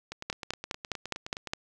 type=two click trains; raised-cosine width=0.2 ms; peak=-13 / -20 dBFS; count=7 / 14; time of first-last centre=0.3-1.535 / 0.12-1.473 s; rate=4.86 / 9.61 Hz; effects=none